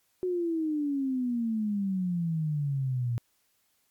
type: exponential sweep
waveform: sine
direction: down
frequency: 370 to 116.54 Hz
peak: -26 dBFS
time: 0.23-3.18 s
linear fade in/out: 0 ms
effects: white hiss -71 dBFS RMS until 3.9 s + MP3 96 kbps